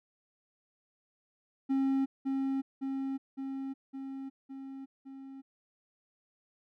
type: tone with echo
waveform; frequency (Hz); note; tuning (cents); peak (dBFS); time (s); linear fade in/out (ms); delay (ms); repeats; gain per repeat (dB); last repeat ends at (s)
triangle; 269.5; C#4; -49; -24; 1.69-2.06; 20; 560; 6; -3; 5.42
effects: none